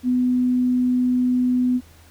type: tone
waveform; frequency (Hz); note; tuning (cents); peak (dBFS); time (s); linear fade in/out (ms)
sine; 250; B3; +21; -16; 0.03-1.81; 50
effects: added 82 Hz sine -48 dBFS peak until 2.1 s + pink hiss -52 dBFS RMS until 2.1 s